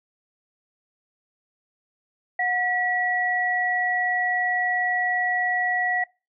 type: tone pair together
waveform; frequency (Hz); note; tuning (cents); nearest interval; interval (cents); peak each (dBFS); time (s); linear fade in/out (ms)
sine; 728 / 1936.2; F#5 / B6; -28 / -35; octave + perfect fourth; 1693; -25 / -23; 2.39-6.04; 5
effects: noise-tail reverb RT60 0.3 s tail -24 dB re dry